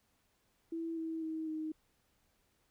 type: tone with pitch steps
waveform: sine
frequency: 329.6 / 323.9 / 318.4 / 312.9 Hz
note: E4 / E4 / D#4 / D#4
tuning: 0 / -30 / +40 / +10 cents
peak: -36 dBFS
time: 0.72-1.72 s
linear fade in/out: 5 ms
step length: 250 ms
effects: pink hiss -75 dBFS RMS until 2.7 s